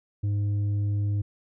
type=tone with tanh clipping; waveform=triangle; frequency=102.2 Hz; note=G#2; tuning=27 cents flat; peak=-24 dBFS; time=0.23-1.22 s; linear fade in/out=10 ms; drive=9 dB; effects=none